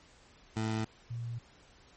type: tone pair in turn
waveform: 20% pulse / sine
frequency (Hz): 110.3 / 117.81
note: A2 / A#2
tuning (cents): +5 / +19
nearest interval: minor second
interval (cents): 114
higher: second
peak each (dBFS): -26 / -35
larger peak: first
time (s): 0.56-0.85 / 1.1-1.39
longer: neither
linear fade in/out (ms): 10
effects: pink hiss -60 dBFS RMS until 1.96 s + MP3 32 kbps